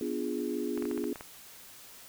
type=chord; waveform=sine; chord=B diminished seventh; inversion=none; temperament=equal; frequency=246.9 / 293.7 / 349.2 / 415.3 Hz; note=B3 / D4 / F4 / Ab4; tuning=0 / 0 / 0 / 0 cents; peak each=-36 dBFS; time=0.01-1.13 s; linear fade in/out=2 ms
type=clicks; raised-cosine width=0.5 ms; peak=-27 dBFS; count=8; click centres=0.776 / 0.824 / 0.854 / 0.913 / 0.977 / 1.041 / 1.158 / 1.209 s
effects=white hiss -51 dBFS RMS until 2.08 s